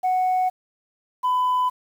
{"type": "tone pair in turn", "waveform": "sine", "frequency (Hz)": [740, 1002.5], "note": ["F#5", "B5"], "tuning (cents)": [0, 26], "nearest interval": "perfect fourth", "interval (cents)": 526, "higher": "second", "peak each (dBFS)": -16, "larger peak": "neither", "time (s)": [[0.03, 0.5], [1.23, 1.7]], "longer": "neither", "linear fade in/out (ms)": 20, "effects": ["tanh soft clip ceiling -16 dBFS", "8-bit"]}